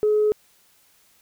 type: tone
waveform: sine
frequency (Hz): 424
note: G#4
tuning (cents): +36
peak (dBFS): -15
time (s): 0.03-0.32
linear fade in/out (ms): 0
effects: tanh soft clip ceiling -12 dBFS + white hiss -59 dBFS RMS until 1.21 s